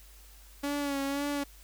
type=tone with vibrato; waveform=sawtooth; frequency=281.8 Hz; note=C#4; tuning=29 cents sharp; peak=-26 dBFS; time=0.63-1.44 s; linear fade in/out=10 ms; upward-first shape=sine; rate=1.9 Hz; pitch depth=41 cents each way; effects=added 50 Hz sine -52 dBFS peak until 1.63 s + white hiss -57 dBFS RMS until 1.63 s